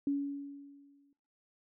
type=tone with exponential decay; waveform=sine; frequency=281.9 Hz; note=C#4; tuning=29 cents sharp; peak=-27 dBFS; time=0.07-1.13 s; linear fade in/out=2 ms; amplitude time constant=230 ms; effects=noise-tail reverb RT60 0.7 s tail -24 dB re dry